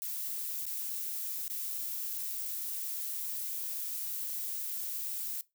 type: noise with dropouts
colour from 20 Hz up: violet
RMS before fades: -37 dBFS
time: 0.02-5.41 s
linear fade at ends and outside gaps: 0 ms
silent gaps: 0.655-0.665 / 1.48-1.499 s
effects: noise-tail reverb RT60 0.2 s tail -20 dB re dry